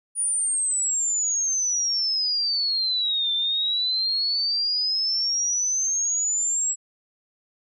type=exponential two-way sweep; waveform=sine; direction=down then up; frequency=9670 to 3546 to 7740 Hz; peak=-21 dBFS; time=0.15-6.76 s; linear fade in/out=50 ms; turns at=3.33 s; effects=none